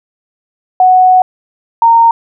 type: tone pair in turn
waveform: sine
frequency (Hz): 740 / 922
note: F#5 / A#5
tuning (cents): 0 / -19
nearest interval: major third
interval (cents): 381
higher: second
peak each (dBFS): -3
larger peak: neither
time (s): 0.8-1.22 / 1.82-2.11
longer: first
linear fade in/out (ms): 2
effects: none